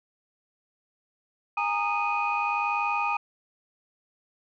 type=tone cluster; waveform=sine; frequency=823 / 924 / 1234 / 2488 Hz; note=G#5 / A#5 / D#6 / D#7; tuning=-16 / -16 / -15 / -1 cents; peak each=-29 dBFS; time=1.57-3.17 s; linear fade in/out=5 ms; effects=tanh soft clip ceiling -16 dBFS